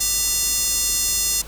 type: tone with high-pass filter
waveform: square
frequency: 395.1 Hz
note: G4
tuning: 14 cents sharp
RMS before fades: -21 dBFS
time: 0-1.42 s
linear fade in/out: 10 ms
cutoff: 6200 Hz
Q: 1.6
effects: added 50 Hz sine -36 dBFS peak until 1.47 s + pink hiss -40 dBFS RMS until 1.47 s